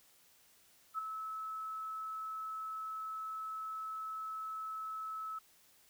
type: tone with ADSR envelope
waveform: sine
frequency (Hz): 1300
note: E6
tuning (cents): -24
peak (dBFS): -32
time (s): 0.94-5.39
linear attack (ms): 45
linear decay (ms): 7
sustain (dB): -7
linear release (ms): 8
effects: white hiss -66 dBFS RMS until 5.89 s